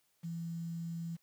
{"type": "tone with quantisation", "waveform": "sine", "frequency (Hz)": 167.4, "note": "E3", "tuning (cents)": 27, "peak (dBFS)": -37, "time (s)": [0.23, 1.17], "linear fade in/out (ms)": 20, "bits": 10, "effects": ["white hiss -75 dBFS RMS until 1.22 s"]}